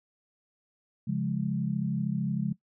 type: chord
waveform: sine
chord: Db major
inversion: none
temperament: equal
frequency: 138.59 / 174.61 / 207.7 Hz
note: Db3 / F3 / Ab3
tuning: 0 / 0 / 0 cents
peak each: -31 dBFS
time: 1.07-2.53 s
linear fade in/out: 10 ms
effects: noise-tail reverb RT60 0.1 s tail -18 dB re dry